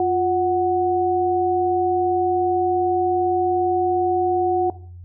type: tone pair together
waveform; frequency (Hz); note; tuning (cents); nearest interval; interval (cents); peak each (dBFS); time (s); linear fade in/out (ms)
sine; 354.2 / 740; F4 / F#5; +24 / 0; octave + minor second; 1276; -19; 0-4.7; 2
effects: noise-tail reverb RT60 0.5 s tail -17 dB re dry + added 88 Hz sine -36 dBFS peak until 5.04 s